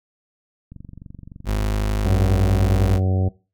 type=click train; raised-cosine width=5 ms; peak=-26 dBFS; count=22; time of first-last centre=0.72-1.617 s; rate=23.4 Hz
type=tone; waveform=35% pulse; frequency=51.91 Hz; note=G#1; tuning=in tune; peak=-17 dBFS; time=1.45-3 s; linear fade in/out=50 ms
type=harmonic tone; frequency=93.8 Hz; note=F#2; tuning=24 cents sharp; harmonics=1 / 2 / 3 / 4 / 5 / 6 / 7 / 8; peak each=-17 / -26 / -31 / -32 / -33 / -34 / -39 / -36 dBFS; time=2.05-3.29 s; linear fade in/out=10 ms
effects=noise-tail reverb RT60 0.3 s tail -20 dB re dry